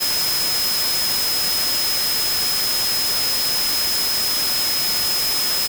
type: tone in noise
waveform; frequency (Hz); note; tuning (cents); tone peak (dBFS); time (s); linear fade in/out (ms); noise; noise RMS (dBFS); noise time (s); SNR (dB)
sine; 5110; D#8; +45; -20; 0-5.68; 20; white; -23; 0-5.68; 0
effects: none

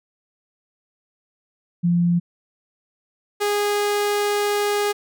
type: tone pair in turn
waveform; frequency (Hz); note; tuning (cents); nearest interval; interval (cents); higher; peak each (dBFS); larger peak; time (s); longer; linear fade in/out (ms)
sine / sawtooth; 173.2 / 411.9; F3 / G#4; -14 / -14; octave + minor third; 1500; second; -15; neither; 1.83-2.2 / 3.4-4.93; second; 20
effects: none

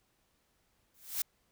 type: noise with exponential growth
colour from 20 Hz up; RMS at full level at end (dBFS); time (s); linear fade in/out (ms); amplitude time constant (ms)
blue; -29; 0.94-1.22; 5; 60
effects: pink hiss -74 dBFS RMS until 1.51 s

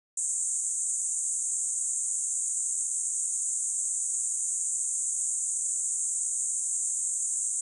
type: band-pass noise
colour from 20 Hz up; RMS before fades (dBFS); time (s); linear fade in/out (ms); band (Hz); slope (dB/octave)
white; -30; 0.17-7.61; 5; 6700 to 9000; 96
effects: none

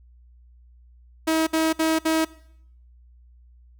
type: tone bursts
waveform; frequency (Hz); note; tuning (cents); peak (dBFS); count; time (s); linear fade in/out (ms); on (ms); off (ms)
sawtooth; 320; D#4; +49; -15; 4; 1.27-2.25; 10; 200; 60
effects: noise-tail reverb RT60 0.7 s tail -20 dB re dry + added 60 Hz sine -49 dBFS peak until 3.79 s

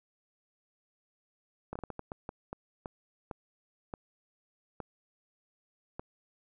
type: slowing click train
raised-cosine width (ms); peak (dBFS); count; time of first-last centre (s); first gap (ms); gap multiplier
1; -24; 14; 1.73-5.995; 25; 1.38
effects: none

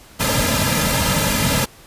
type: noise with comb filter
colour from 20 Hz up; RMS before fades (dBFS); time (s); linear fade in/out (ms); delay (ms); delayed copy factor
pink; -18; 0.19-1.66; 20; 2.7; -0.9
effects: pink hiss -45 dBFS RMS until 1.86 s + resampled to 32000 Hz

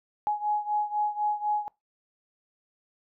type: beating tone pair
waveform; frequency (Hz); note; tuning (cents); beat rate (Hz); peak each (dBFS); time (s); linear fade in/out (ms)
sine; 837 / 841; G#5 / G#5; +13 / +22; 4; -27 / -30; 0.27-1.68; 0
effects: noise-tail reverb RT60 0.2 s tail -23 dB re dry

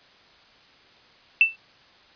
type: tone with exponential decay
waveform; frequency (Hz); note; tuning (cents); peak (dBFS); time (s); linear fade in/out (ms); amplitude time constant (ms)
sine; 2666; E7; +19; -9; 1.41-1.56; 1; 32
effects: white hiss -54 dBFS RMS until 2.15 s + resampled to 11025 Hz

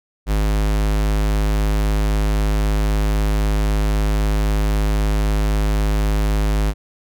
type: tone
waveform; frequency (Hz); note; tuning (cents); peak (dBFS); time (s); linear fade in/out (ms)
square; 51.91; G#1; 0; -16; 0.26-6.74; 50
effects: none

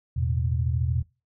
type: chord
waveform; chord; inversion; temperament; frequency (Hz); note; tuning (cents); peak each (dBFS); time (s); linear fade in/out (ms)
sine; E suspended fourth; none; equal; 82.41 / 110 / 123.47; E2 / A2 / B2; 0 / 0 / 0; -25 / -31 / -26; 0.16-1.03; 10
effects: noise-tail reverb RT60 0.3 s tail -23 dB re dry

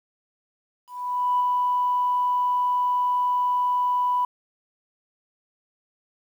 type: tone with ADSR envelope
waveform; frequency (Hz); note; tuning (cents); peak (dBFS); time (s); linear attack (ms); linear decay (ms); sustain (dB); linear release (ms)
sine; 989; B5; +2; -17; 0.87-4.25; 530; 11; -2; 3
effects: tanh soft clip ceiling -13 dBFS + 9-bit

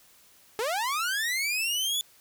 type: linear sweep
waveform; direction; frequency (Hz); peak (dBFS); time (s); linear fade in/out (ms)
sawtooth; up; 410.2 to 3486; -23; 0.59-2.01; 0
effects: white hiss -58 dBFS RMS until 2.2 s

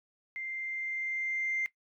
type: tone with level ramp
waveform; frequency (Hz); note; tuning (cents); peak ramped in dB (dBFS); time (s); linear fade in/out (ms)
sine; 2093; C7; 0; -36 to -28; 0.36-1.66; 0
effects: noise-tail reverb RT60 0.1 s tail -17 dB re dry + tanh soft clip ceiling -24 dBFS

